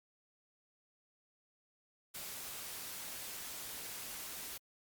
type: noise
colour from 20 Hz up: white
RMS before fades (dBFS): -45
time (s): 2.14-4.58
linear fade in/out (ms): 10
effects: Opus 48 kbps